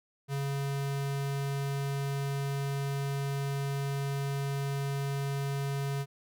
square tone, 139.2 Hz, C#3, 8 cents sharp, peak -31 dBFS, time 0.28-6.06 s, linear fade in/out 50 ms, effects none

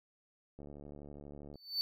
click train, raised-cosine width 2 ms, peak -37 dBFS, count 71, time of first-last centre 0.59-1.557 s, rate 72.4 Hz
triangle tone with exponential growth, 4519 Hz, C#8, 33 cents sharp, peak -27 dBFS, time 1.54-1.81 s, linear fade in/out 0 ms, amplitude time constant 57 ms
effects none

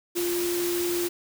sine tone in noise, 349.2 Hz, F4, in tune, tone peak -25 dBFS, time 0.15-1.09 s, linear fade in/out 20 ms, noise white, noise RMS -32 dBFS, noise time 0.15-1.09 s, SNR +4 dB, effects none

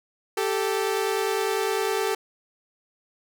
sawtooth tone pair together, 390.1 / 440 Hz, G4 / A4, -8 / 0 cents, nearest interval major second, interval 208 cents, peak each -22 dBFS, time 0.37-2.15 s, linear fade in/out 5 ms, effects none

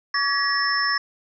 sine tone cluster, 1136 / 1685 / 1918 / 5300 Hz, C#6 / G#6 / A#6 / E8, +42 / +25 / +49 / +9 cents, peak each -25 dBFS, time 0.14-0.98 s, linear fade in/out 5 ms, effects none

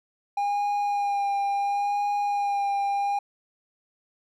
triangle tone with vibrato, 809 Hz, G#5, 46 cents flat, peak -21 dBFS, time 0.37-3.19 s, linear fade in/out 5 ms, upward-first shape sine, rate 0.72 Hz, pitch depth 20 cents each way, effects none

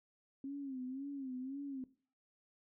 sine tone with vibrato, 267.8 Hz, C4, 40 cents sharp, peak -40 dBFS, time 0.44-1.84 s, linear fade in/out 2 ms, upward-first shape sine, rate 1.9 Hz, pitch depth 100 cents each way, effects noise-tail reverb RT60 0.4 s tail -17 dB re dry

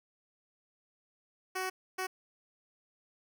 10% pulse tone bursts at uneven times, 373.9 Hz, F#4, 18 cents sharp, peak -25 dBFS, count 2, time 1.55-1.7 / 1.98-2.07 s, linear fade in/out 10 ms, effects none

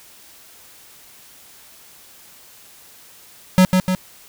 square tone with echo, 185 Hz, F#3, in tune, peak -9 dBFS, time 3.58-3.65 s, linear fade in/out 0 ms, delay 150 ms, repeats 2, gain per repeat -4 dB, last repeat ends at 3.95 s, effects white hiss -46 dBFS RMS until 4.28 s

